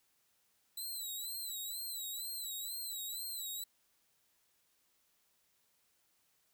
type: tone with vibrato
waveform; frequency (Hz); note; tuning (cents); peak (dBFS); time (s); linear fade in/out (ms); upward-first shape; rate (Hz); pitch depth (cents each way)
10% pulse; 3977; B7; +11; -33; 0.77-3.64; 5; sine; 2.1; 94
effects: white hiss -75 dBFS RMS until 6.53 s